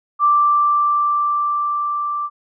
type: tone with level ramp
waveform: sine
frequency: 1174.7 Hz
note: D6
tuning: in tune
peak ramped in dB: -10 to -20 dBFS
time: 0.19-2.3 s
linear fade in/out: 50 ms
effects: none